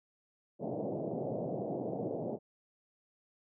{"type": "band-pass noise", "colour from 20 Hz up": "white", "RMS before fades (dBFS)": -37, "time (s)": [0.59, 2.39], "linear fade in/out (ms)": 50, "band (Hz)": [120, 680], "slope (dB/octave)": 48, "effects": []}